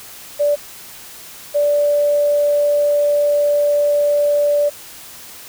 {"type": "tone pair in turn", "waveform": "sine", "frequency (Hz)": [583, 583], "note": ["D5", "D5"], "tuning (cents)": [-13, -13], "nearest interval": "unison", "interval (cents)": 0, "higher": "neither", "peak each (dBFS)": -12, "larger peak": "neither", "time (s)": [[0.39, 0.56], [1.54, 4.7]], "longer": "second", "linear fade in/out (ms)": 20, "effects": ["white hiss -37 dBFS RMS until 5.48 s"]}